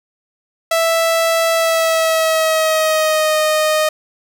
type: tone with pitch glide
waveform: sawtooth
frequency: 659.3 to 618.7 Hz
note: E5 to D#5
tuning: 0 to -10 cents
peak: -9 dBFS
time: 0.71-3.89 s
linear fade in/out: 5 ms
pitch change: -110 cents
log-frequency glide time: 1.54-3.37 s
effects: none